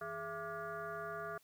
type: tone with frequency modulation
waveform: sine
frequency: 922 Hz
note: A#5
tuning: 19 cents flat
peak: -40 dBFS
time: 0.01-1.38 s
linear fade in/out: 5 ms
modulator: 253 Hz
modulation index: 2.4
effects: white hiss -70 dBFS RMS until 1.43 s